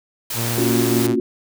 white noise, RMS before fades -26 dBFS, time 0.3-1.07 s, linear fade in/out 5 ms
sawtooth tone with pitch glide, 116.54 to 118.37 Hz, A#2 to A#2, 0 to +27 cents, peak -18 dBFS, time 0.34-1.16 s, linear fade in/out 50 ms, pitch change +27 cents, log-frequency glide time 0.49-1.03 s
sine chord, Gb major seventh, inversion first, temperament just, 231.2 / 277.5 / 346.9 / 370 Hz, Bb3 / Db4 / F4 / Gb4, -14 / +2 / -12 / 0 cents, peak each -22 dBFS, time 0.58-1.2 s, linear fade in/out 2 ms
effects none

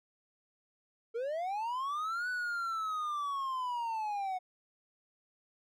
triangle linear two-way sweep, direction up then down, 442.3 to 1497 to 730 Hz, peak -31 dBFS, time 1.14-4.39 s, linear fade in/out 20 ms, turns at 2.29 s, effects none

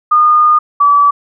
sine tone pair in turn, 1221 / 1150.1 Hz, D#6 / D6, -33 / -37 cents, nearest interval minor second, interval 104 cents, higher first, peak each -5 dBFS, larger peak neither, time 0.11-0.59 / 0.8-1.11 s, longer first, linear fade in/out 10 ms, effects none

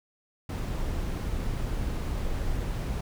brown noise, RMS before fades -30 dBFS, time 0.49-3.01 s, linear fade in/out 5 ms, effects none

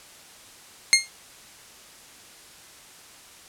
15% pulse tone with exponential decay, 2133 Hz, C7, 33 cents sharp, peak -3 dBFS, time 0.93-1.09 s, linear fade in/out 0 ms, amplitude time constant 33 ms, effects white hiss -48 dBFS RMS until 3.48 s + low-pass 10000 Hz 12 dB/octave

